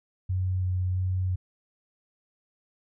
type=tone with vibrato; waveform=sine; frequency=92.1 Hz; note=F#2; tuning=7 cents flat; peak=-24 dBFS; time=0.29-1.36 s; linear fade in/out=10 ms; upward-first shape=square; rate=1.5 Hz; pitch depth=9 cents each way; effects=none